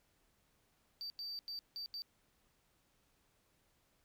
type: tone bursts at uneven times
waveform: sine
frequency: 4640 Hz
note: D8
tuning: 22 cents flat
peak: -39 dBFS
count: 5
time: 1.01-1.1 / 1.19-1.39 / 1.48-1.59 / 1.76-1.86 / 1.94-2.02 s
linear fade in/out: 0 ms
effects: tanh soft clip ceiling -40 dBFS + pink hiss -75 dBFS RMS until 4.04 s